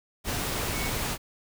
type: tone in noise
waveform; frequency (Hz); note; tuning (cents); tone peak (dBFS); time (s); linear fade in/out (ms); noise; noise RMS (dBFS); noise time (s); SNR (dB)
sine; 2217; C#7; 0; -35; 0.71-0.92; 50; pink; -30; 0.24-1.18; -8
effects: none